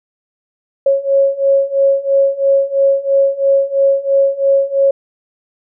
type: beating tone pair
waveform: sine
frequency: 548 / 551 Hz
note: C#5 / C#5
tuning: -20 / -11 cents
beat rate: 3 Hz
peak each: -14 / -12 dBFS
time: 0.86-4.91 s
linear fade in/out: 5 ms
effects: none